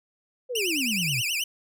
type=exponential sweep; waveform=sine; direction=down; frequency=523.3 to 115.4 Hz; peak=-28 dBFS; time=0.49-1.22 s; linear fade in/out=20 ms
type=tone with vibrato; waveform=sawtooth; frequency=2660 Hz; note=E7; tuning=15 cents sharp; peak=-22 dBFS; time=0.55-1.44 s; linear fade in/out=5 ms; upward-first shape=triangle; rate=9.4 Hz; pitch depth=260 cents each way
effects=none